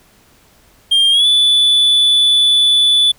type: tone with pitch glide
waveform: triangle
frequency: 3200 to 3470 Hz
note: G7 to A7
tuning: +35 to -25 cents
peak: -7 dBFS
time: 0.91-3.12 s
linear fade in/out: 10 ms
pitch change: +140 cents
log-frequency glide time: 1.11-1.26 s
effects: pink hiss -50 dBFS RMS until 3.18 s